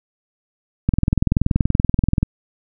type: click train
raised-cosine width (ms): 5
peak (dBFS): -3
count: 29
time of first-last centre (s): 0.89-2.23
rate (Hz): 20.9
effects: none